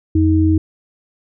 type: tone pair together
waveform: sine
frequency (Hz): 87.31 / 315.7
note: F2 / D#4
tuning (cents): 0 / +25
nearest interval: octave + minor seventh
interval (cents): 2225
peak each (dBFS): -13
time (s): 0.15-0.58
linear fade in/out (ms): 5
effects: none